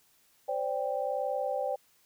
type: tone cluster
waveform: sine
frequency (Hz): 519 / 580 / 788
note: C5 / D5 / G5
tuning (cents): -14 / -22 / +9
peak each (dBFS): -33 / -33 / -34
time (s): 0.48-1.76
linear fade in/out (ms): 10
effects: white hiss -66 dBFS RMS until 2.05 s